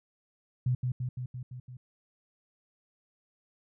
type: tone with echo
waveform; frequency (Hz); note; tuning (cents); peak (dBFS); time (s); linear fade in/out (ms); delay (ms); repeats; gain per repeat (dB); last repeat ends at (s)
sine; 125.6; B2; +30; -24; 0.66-0.75; 5; 170; 6; -3; 1.77
effects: none